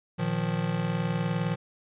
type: chord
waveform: square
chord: Bb suspended fourth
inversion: none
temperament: just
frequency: 116.54 / 155.39 / 174.81 Hz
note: Bb2 / Eb3 / F3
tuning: 0 / -2 / +2 cents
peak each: -34 / -31 / -30 dBFS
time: 0.18-1.56 s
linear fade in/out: 20 ms
effects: resampled to 8000 Hz